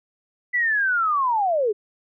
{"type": "linear sweep", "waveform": "sine", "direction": "down", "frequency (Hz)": [2000, 392], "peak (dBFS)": -18, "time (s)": [0.53, 1.73], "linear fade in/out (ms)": 20, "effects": []}